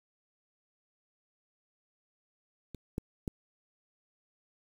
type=clicks; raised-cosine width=3 ms; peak=-30 / -20 / -21 dBFS; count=3; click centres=2.747 / 2.981 / 3.278 s; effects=8-bit